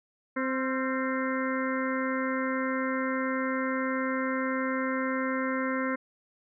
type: harmonic tone with a mistuned harmonic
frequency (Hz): 261.6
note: C4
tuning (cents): 0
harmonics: 1 / 2 / 4 / 5 / 6 / 7 / 8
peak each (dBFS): -30 / -33 / -36 / -37 / -38 / -38 / -39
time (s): 0.36-5.96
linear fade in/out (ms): 10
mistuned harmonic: 5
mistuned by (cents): +61
effects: none